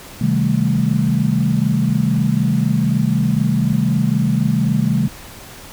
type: chord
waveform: sine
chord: A half-diminished seventh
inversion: first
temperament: equal with one note detuned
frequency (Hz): 130.81 / 157.64 / 196 / 220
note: C3 / Eb3 / G3 / A3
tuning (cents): 0 / +23 / 0 / 0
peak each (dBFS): -19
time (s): 0.21-5.08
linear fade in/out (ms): 5
effects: pink hiss -37 dBFS RMS until 5.72 s